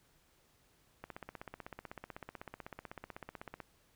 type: click train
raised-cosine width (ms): 0.5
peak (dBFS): -29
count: 42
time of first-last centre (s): 1.04-3.603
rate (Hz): 16
effects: pink hiss -70 dBFS RMS until 3.95 s